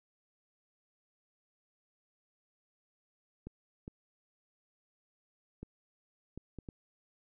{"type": "clicks", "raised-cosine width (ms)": 3, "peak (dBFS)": -30, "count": 6, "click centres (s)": [3.47, 3.879, 5.63, 6.376, 6.587, 6.688], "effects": []}